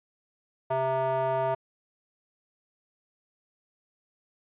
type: tone with band-pass filter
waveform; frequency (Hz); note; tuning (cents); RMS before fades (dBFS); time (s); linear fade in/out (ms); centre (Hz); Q
square; 132; C3; +16; -27; 0.7-1.55; 10; 770; 5.5
effects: resampled to 8000 Hz